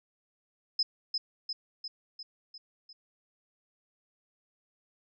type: tone with echo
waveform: sine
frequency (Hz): 5100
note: D#8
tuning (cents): +42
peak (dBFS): -24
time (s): 0.79-0.83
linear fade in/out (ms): 5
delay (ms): 350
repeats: 6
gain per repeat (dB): -4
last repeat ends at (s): 2.93
effects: none